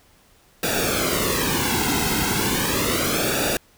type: noise with flanger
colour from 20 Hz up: pink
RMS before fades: -22 dBFS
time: 0.63-3.57 s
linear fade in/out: 2 ms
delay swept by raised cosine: 0.95 to 1.73 ms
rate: 0.35 Hz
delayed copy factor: -0.8
effects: pink hiss -56 dBFS RMS until 3.77 s